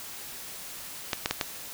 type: clicks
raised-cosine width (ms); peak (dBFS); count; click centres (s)
0.2; -8; 4; 1.132 / 1.259 / 1.31 / 1.412
effects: white hiss -41 dBFS RMS until 1.73 s